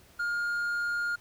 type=tone; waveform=triangle; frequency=1416 Hz; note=F6; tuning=23 cents sharp; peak=-26 dBFS; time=0.19-1.16 s; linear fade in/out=10 ms; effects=pink hiss -58 dBFS RMS until 1.2 s